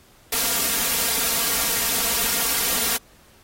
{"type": "noise with comb filter", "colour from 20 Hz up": "white", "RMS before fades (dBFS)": -22, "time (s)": [0.32, 2.97], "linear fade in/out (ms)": 5, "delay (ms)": 4.3, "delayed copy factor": 0.8, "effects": ["pink hiss -54 dBFS RMS until 3.43 s", "AAC 48 kbps"]}